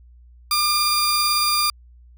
sawtooth tone pair together, 1200 / 4782 Hz, D6 / D8, +37 / +30 cents, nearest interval 2 octaves, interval 2393 cents, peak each -17 / -17 dBFS, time 0.51-1.7 s, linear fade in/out 2 ms, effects added 60 Hz sine -45 dBFS peak until 2.17 s

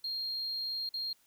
triangle tone with dropouts, 4221 Hz, C8, 14 cents sharp, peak -31 dBFS, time 0.04-1.13 s, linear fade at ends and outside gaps 5 ms, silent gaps 0.891-0.939 s, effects tanh soft clip ceiling -30 dBFS + white hiss -68 dBFS RMS until 1.26 s

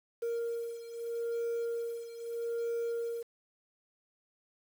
sine beating tone pair, 466.2 / 466.99 Hz, A#4 / A#4, 0 / +3 cents, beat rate 0.79 Hz, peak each -33 / -36 dBFS, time 0.22-3.23 s, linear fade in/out 10 ms, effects tanh soft clip ceiling -30 dBFS + 9-bit

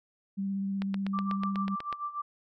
sine tone with vibrato, 196 Hz, G3, in tune, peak -29 dBFS, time 0.37-1.76 s, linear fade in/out 20 ms, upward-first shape sine, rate 16 Hz, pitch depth 14 cents each way
click train, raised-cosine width 0.3 ms, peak -21 dBFS, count 10, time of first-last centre 0.82-1.927 s, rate 8.13 Hz
sine tone with tremolo, 1174.7 Hz, D6, in tune, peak -30 dBFS, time 1.13-2.22 s, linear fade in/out 10 ms, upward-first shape sine, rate 6.8 Hz, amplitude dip 80%
effects none

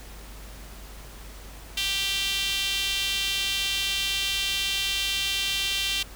sawtooth tone with high-pass filter, 392 Hz, G4, in tune, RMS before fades -27 dBFS, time 1.77-6.03 s, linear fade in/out 5 ms, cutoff 3100 Hz, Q 3.4, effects added 50 Hz sine -42 dBFS peak until 6.15 s + pink hiss -46 dBFS RMS until 6.15 s

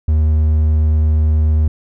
triangle tone, 77.3 Hz, D#2, 11 cents flat, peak -8 dBFS, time 0.08-1.68 s, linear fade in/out 5 ms, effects none

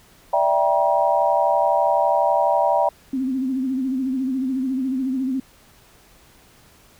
sine chord, E half-diminished seventh, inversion third, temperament equal with one note detuned, 587.3 / 659.3 / 784 / 953 Hz, D5 / E5 / G5 / Bb5, 0 / 0 / 0 / +38 cents, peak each -21 dBFS, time 0.33-2.89 s, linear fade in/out 5 ms
sine tone with vibrato, 261.6 Hz, C4, in tune, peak -20 dBFS, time 3.13-5.4 s, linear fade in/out 5 ms, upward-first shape sine, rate 14 Hz, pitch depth 67 cents each way
effects pink hiss -52 dBFS RMS until 6.99 s

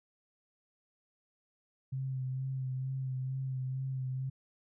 sine tone with vibrato, 131.3 Hz, C3, 6 cents sharp, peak -33 dBFS, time 1.92-4.3 s, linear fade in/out 10 ms, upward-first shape sine, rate 2.2 Hz, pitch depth 26 cents each way, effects none

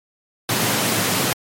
pink high-pass noise, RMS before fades -20 dBFS, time 0.49-1.33 s, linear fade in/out 2 ms, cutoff 100 Hz, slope 96 dB/octave, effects MP3 64 kbps

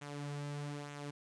sawtooth tone with flanger, 144.9 Hz, D3, 23 cents flat, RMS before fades -43 dBFS, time 0.01-1.11 s, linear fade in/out 10 ms, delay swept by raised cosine 0.2 to 4.2 ms, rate 1.1 Hz, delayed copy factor -0.5, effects resampled to 22050 Hz + 12-bit

